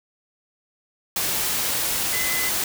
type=tone in noise; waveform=sine; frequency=2026 Hz; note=B6; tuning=44 cents sharp; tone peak=-27 dBFS; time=2.13-2.49 s; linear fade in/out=2 ms; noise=white; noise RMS=-24 dBFS; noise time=1.16-2.64 s; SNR=-6 dB; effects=none